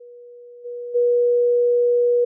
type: tone with level steps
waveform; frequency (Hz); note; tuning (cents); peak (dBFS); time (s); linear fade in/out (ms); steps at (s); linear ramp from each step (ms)
sine; 483.4; B4; -37; -39 / -28 / -14; 0-2.25; 10; 0.64 / 0.94; 20
effects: none